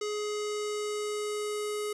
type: tone with low-pass filter sweep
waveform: square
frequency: 419.4 Hz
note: G#4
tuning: 17 cents sharp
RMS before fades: -33 dBFS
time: 0.01-1.93 s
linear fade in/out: 5 ms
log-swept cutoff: 6500 to 10000 Hz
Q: 2.1
effects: 11-bit